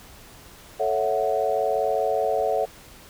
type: chord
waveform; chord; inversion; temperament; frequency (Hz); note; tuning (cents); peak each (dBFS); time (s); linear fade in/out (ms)
sine; F# minor seventh; first; equal; 440 / 554.4 / 659.3 / 740; A4 / C#5 / E5 / F#5; 0 / 0 / 0 / 0; -26; 0.79-2.66; 20
effects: pink hiss -47 dBFS RMS until 3.09 s